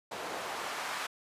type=noise with band-pass filter sweep; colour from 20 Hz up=white; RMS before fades=-38 dBFS; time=0.11-1.07 s; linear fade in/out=10 ms; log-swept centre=570 to 1200 Hz; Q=0.99; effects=resampled to 32000 Hz